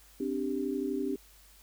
sine chord, C suspended second, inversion none, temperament equal, 261.6 / 293.7 / 392 Hz, C4 / D4 / G4, 0 / 0 / 0 cents, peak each -34 dBFS, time 0.2-1.16 s, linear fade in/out 5 ms, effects added 50 Hz sine -59 dBFS peak until 1.62 s + white hiss -59 dBFS RMS until 1.62 s

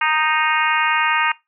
harmonic tone with a mistuned harmonic, 309.9 Hz, D#4, 7 cents flat, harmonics 3 / 4 / 5 / 6 / 7 / 8 / 9, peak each -21 / -22 / -23 / -24 / -24 / -25 / -26 dBFS, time 0.01-1.32 s, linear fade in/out 5 ms, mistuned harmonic 5, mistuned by +16 cents, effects noise-tail reverb RT60 0.2 s tail -20 dB re dry

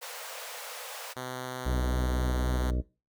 pink high-pass noise, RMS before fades -41 dBFS, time 0.01-1.14 s, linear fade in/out 20 ms, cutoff 460 Hz, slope 96 dB/octave
5% pulse tone, 127.4 Hz, C3, 46 cents flat, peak -24 dBFS, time 1.16-2.71 s, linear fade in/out 10 ms
harmonic tone, 61.74 Hz, B1, in tune, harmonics 1 / 2 / 3 / 4 / 5 / 6 / 7 / 8 / 9 / 10, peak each -27 / -37 / -40 / -40 / -41 / -46 / -46 / -48 / -50 / -46 dBFS, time 1.65-2.82 s, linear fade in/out 20 ms
effects noise-tail reverb RT60 0.3 s tail -20 dB re dry

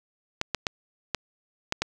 clicks, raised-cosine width 0.2 ms, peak -8 dBFS, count 6, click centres 0.414 / 0.547 / 0.668 / 1.147 / 1.724 / 1.82 s, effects none

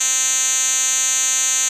5% pulse tone with band-pass filter, 260.1 Hz, C4, 10 cents flat, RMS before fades -18 dBFS, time 0-1.69 s, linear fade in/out 10 ms, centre 6400 Hz, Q 6.9, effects none

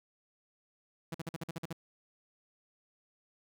sawtooth tone bursts, 164.81 Hz, E3, in tune, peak -32 dBFS, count 9, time 1.12-1.729 s, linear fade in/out 5 ms, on 25 ms, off 48 ms, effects none

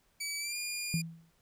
15% pulse tone with pitch glide, 2290 to 2419 Hz, D7 to D#7, -44 to -49 cents, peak -28 dBFS, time 0.2-1.02 s, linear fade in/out 10 ms, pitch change +95 cents, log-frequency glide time 0.39-0.56 s
sine tone with exponential decay, 164.81 Hz, E3, in tune, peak -26 dBFS, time 0.94-1.31 s, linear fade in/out 0 ms, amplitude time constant 79 ms
effects pink hiss -71 dBFS RMS until 1.41 s

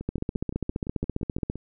two click trains, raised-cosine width 3 ms, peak -22 / -14 dBFS, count 10 / 22, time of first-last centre 0.01-1.556 / 0.09-1.499 s, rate 5.82 / 14.9 Hz, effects none

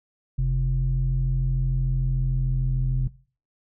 sine tone pair together, 43.42 / 130.1 Hz, F1 / C3, -9 / -9 cents, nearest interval octave + perfect fifth, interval 1900 cents, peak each -22 dBFS, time 0.38-3.08 s, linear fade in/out 10 ms, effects noise-tail reverb RT60 0.4 s tail -19 dB re dry + tanh soft clip ceiling -15 dBFS

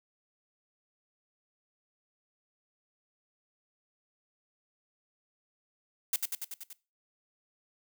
blue noise with echo, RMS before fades -28 dBFS, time 6.13-6.16 s, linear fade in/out 2 ms, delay 95 ms, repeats 6, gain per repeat -3 dB, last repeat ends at 6.73 s, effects noise-tail reverb RT60 0.3 s tail -20 dB re dry

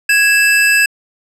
square tone pair together, 1658 / 2640 Hz, G#6 / E7, -3 / +2 cents, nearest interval minor sixth, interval 805 cents, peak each -12 dBFS, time 0.09-0.86 s, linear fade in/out 5 ms, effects low-pass 12000 Hz 12 dB/octave

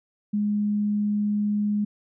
sine tone, 207.7 Hz, G#3, in tune, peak -21 dBFS, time 0.33-1.85 s, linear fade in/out 10 ms, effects none

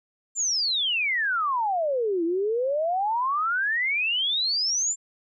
sine exponential two-way sweep, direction down then up, 7410 to 325 to 7410 Hz, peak -22 dBFS, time 0.35-4.96 s, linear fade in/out 50 ms, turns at 2.24 s, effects none

